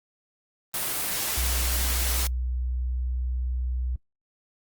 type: noise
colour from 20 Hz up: white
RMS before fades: -28 dBFS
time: 0.74-2.27 s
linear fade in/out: 2 ms
type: tone with pitch glide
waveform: sine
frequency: 61.74 to 62.31 Hz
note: B1 to B1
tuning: 0 to +16 cents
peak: -25 dBFS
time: 1.37-3.96 s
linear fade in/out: 5 ms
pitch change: +16 cents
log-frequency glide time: 2.04-2.99 s
effects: noise-tail reverb RT60 0.1 s tail -25 dB re dry + Opus 32 kbps